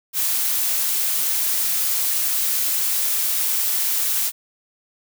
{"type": "noise", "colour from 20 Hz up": "blue", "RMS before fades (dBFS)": -21, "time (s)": [0.13, 4.32], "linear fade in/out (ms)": 50, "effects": []}